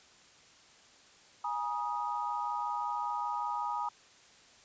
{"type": "chord", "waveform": "sine", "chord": "Ab suspended second", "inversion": "none", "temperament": "equal with one note detuned", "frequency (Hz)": [830.6, 955.8, 1244.5], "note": ["Ab5", "Bb5", "Eb6"], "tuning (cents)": [0, 43, 0], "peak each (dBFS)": [-37, -35, -37], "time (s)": [1.44, 3.89], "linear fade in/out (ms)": 5, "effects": ["white hiss -59 dBFS RMS until 4.64 s", "resampled to 16000 Hz"]}